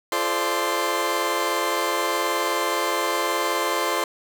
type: tone cluster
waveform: 20% pulse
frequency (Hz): 342.3 / 430.3 / 523 / 588 / 1046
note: F4 / A4 / C5 / D5 / C6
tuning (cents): -35 / -39 / -1 / +2 / -1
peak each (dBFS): -24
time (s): 0.12-4.04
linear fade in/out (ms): 2
effects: none